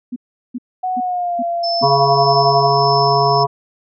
sine tone bursts, 246.9 Hz, B3, in tune, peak -21 dBFS, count 5, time 0.12-1.85 s, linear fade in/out 10 ms, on 42 ms, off 380 ms
sine tone with pitch glide, 740 to 686.5 Hz, F#5 to F5, 0 to -30 cents, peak -17 dBFS, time 0.83-2.67 s, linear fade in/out 10 ms, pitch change -130 cents, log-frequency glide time 0.98-1.42 s
sine tone with tremolo, 5274 Hz, E8, in tune, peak -19 dBFS, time 1.63-3.44 s, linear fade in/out 10 ms, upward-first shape sine, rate 1.7 Hz, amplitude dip 35%
harmonic tone, 139.5 Hz, C#3, 11 cents sharp, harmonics 1 / 3 / 5 / 7 / 8, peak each -20 / -18 / -16 / -16 / -20 dBFS, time 1.82-3.47 s, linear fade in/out 20 ms
effects none

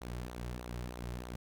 sawtooth tone with flanger, 60.7 Hz, B1, 29 cents flat, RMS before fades -42 dBFS, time 0.01-1.36 s, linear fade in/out 5 ms, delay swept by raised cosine 0.38 to 4.18 ms, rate 3.2 Hz, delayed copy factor -0.55, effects none

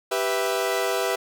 sawtooth chord, E minor, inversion first, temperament equal, 392 / 493.9 / 659.3 Hz, G4 / B4 / E5, 0 / 0 / 0 cents, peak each -23 dBFS, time 0.11-1.16 s, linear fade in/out 10 ms, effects none

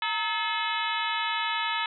harmonic tone with a mistuned harmonic, 430.4 Hz, A4, 38 cents flat, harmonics 2 / 3 / 4 / 5 / 6 / 7 / 8 / 9, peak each -31 / -33 / -34 / -35 / -36 / -36 / -37 / -38 dBFS, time 0.02-1.86 s, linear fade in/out 2 ms, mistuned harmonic 2, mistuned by +120 cents, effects none

